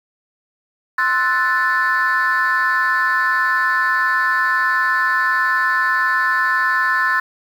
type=chord; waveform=sine; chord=F# half-diminished seventh; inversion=second; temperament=equal; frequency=1046.5 / 1318.5 / 1480 / 1760 Hz; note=C6 / E6 / F#6 / A6; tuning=0 / 0 / 0 / 0 cents; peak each=-19 / -22 / -20 / -16 dBFS; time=0.98-7.2 s; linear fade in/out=5 ms; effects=tanh soft clip ceiling -9 dBFS + 7-bit